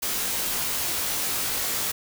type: noise with comb filter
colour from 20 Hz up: white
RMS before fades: -27 dBFS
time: 0.02-1.92 s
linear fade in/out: 10 ms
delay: 19 ms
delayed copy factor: -1
effects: none